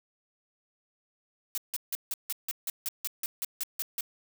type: noise bursts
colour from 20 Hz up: blue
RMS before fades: -32 dBFS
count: 14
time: 1.55-4.008 s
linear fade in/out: 0 ms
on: 27 ms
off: 160 ms
effects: none